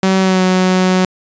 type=tone with pitch glide; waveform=sawtooth; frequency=190 to 185.02 Hz; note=F#3 to F#3; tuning=+46 to 0 cents; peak=-6 dBFS; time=0.03-1.05 s; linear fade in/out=2 ms; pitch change=-46 cents; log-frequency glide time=0.2-0.42 s; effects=resampled to 16000 Hz